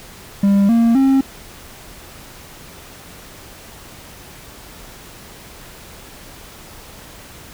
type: tone with pitch steps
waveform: triangle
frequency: 199.1 / 231.4 / 268.9 Hz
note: G3 / A#3 / C4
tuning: +27 / -13 / +47 cents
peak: -8 dBFS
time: 0.43-1.21 s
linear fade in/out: 5 ms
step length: 260 ms
effects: pink hiss -39 dBFS RMS until 7.53 s